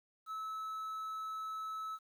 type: tone with quantisation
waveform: triangle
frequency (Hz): 1300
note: E6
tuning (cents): -24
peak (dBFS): -37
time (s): 0.26-1.99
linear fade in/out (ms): 50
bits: 11
effects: none